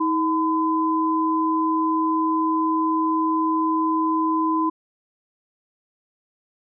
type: tone pair together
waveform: sine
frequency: 319.1 / 1013 Hz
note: D#4 / B5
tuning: +44 / +44 cents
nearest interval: octave + minor sixth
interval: 2000 cents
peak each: -21 dBFS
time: 0-4.7 s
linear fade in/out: 10 ms
effects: none